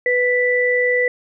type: tone pair together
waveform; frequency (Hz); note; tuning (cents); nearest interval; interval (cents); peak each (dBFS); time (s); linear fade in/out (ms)
sine; 495.2 / 1975.5; B4 / B6; +5 / 0; 2 octaves; 2395; -17; 0.06-1.08; 2
effects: none